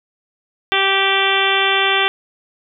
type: harmonic tone with a mistuned harmonic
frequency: 389.8 Hz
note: G4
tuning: 10 cents flat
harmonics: 1 / 2 / 3 / 4 / 5 / 6 / 7 / 8 / 9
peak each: -22 / -22 / -22 / -22 / -22 / -22 / -22 / -22 / -22 dBFS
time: 0.72-2.08 s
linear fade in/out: 0 ms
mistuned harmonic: 9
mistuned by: -16 cents
effects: none